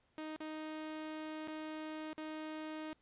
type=tone with dropouts; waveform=sawtooth; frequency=311.1 Hz; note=D#4; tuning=in tune; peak=-38 dBFS; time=0.18-2.93 s; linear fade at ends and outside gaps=0 ms; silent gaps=0.362-0.404 / 1.474-1.481 / 2.131-2.179 s; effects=pink hiss -75 dBFS RMS until 3.01 s + resampled to 8000 Hz